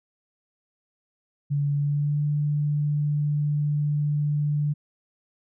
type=tone with pitch glide; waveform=sine; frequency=143.5 to 147.53 Hz; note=D3 to D3; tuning=-40 to +8 cents; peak=-21 dBFS; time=1.5-4.74 s; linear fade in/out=20 ms; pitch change=+48 cents; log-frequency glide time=1.73-2.22 s; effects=none